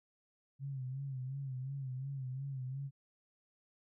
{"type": "tone with vibrato", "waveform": "sine", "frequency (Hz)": 133.3, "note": "C3", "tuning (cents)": 33, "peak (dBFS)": -38, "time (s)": [0.59, 2.91], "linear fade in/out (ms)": 50, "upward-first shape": "sine", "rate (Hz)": 2.8, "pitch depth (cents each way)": 81, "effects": []}